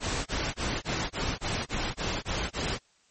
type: noise bursts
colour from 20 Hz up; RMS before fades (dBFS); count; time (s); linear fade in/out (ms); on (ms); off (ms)
pink; -30; 10; 0-2.789; 50; 260; 21
effects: white hiss -65 dBFS RMS until 3.1 s + MP3 32 kbps